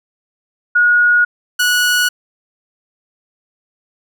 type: tone pair in turn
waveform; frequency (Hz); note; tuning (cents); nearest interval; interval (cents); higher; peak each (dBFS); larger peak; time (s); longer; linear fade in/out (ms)
sine / sawtooth; 1447 / 1466.4; F#6 / F#6; -39 / -16; unison; 23; second; -8; neither; 0.75-1.25 / 1.59-2.09; neither; 10
effects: none

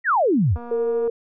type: exponential sweep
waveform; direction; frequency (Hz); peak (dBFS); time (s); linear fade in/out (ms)
sine; down; 1992 to 66.4; -15; 0.04-0.58; 50
type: click train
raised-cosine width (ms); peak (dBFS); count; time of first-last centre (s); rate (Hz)
1; -24; 124; 0.56-1.077; 238
type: tone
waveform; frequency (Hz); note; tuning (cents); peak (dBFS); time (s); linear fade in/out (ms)
sine; 463.1; A#4; -11; -19; 0.71-1.1; 5
effects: none

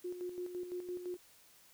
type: tone with tremolo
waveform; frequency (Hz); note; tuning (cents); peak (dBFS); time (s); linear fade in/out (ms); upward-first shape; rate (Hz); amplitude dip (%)
sine; 358.2; F4; +44; -37; 0.04-1.17; 10; square; 5.9; 55
effects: white hiss -63 dBFS RMS until 1.73 s

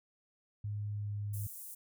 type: tone with pitch glide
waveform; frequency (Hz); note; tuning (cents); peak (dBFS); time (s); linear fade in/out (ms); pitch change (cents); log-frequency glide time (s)
sine; 103.83 to 102.99; G#2 to G#2; 0 to -14; -35; 0.64-1.47; 5; -14; 0.91-1.13
type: high-pass noise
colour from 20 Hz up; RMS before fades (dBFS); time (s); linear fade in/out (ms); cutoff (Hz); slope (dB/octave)
pink; -47; 1.33-1.75; 10; 9300; 24
effects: none

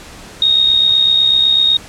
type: tone with amplitude modulation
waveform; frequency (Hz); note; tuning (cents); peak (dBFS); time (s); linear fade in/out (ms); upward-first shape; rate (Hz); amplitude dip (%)
sine; 3729; A#7; 0; -6; 0.42-1.77; 2; sine; 68; 55
effects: pink hiss -35 dBFS RMS until 1.88 s + low-pass 9000 Hz 12 dB/octave

